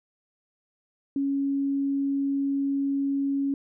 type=tone; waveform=sine; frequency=277.2 Hz; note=C#4; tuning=in tune; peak=-23 dBFS; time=1.16-3.54 s; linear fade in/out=2 ms; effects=none